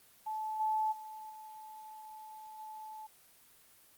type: tone with level steps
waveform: sine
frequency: 868 Hz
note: A5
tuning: 24 cents flat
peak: -35 / -29 / -44 / -47 / -44 dBFS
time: 0.26-3.07 s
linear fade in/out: 10 ms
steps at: 0.59 / 0.91 / 1.29 / 2.58 s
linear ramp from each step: 20 ms
effects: white hiss -62 dBFS RMS until 3.97 s + Opus 24 kbps